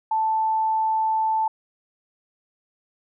sine tone, 880 Hz, A5, in tune, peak -19 dBFS, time 0.11-1.48 s, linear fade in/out 5 ms, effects none

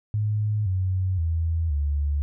sine tone with pitch steps, 105.9 / 93.26 / 82.13 / 72.33 Hz, G#2 / F#2 / E2 / D2, +34 / +14 / -6 / -26 cents, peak -21 dBFS, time 0.14-2.22 s, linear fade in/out 0 ms, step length 520 ms, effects none

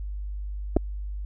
clicks, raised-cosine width 2 ms, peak -8 dBFS, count 2, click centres 0.765 / 0.768 s, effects added 50 Hz sine -30 dBFS peak until 1.25 s

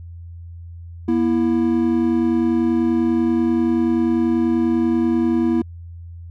triangle tone pair together, 240 / 330.3 Hz, B3 / E4, -49 / +4 cents, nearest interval tritone, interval 553 cents, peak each -16 dBFS, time 1.08-5.62 s, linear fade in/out 5 ms, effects added 85 Hz sine -33 dBFS peak until 6.3 s

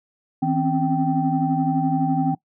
sine tone cluster, 159.8 / 258.9 / 270.7 / 778 Hz, D#3 / C4 / C#4 / G5, +47 / -18 / -41 / -13 cents, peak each -23 dBFS, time 0.42-2.35 s, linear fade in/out 10 ms, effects noise-tail reverb RT60 0.1 s tail -21 dB re dry + tanh soft clip ceiling -8 dBFS

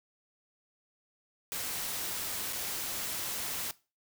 white noise with dropouts, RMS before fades -36 dBFS, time 1.52-3.71 s, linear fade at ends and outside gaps 0 ms, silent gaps 2.526-2.531 s, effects noise-tail reverb RT60 0.3 s tail -19 dB re dry

